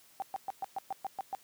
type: tone bursts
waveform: sine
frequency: 778 Hz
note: G5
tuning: 13 cents flat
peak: -32 dBFS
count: 9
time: 0.2-1.349 s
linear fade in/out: 0 ms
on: 21 ms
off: 120 ms
effects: white hiss -61 dBFS RMS until 1.43 s + high-pass 100 Hz 12 dB/octave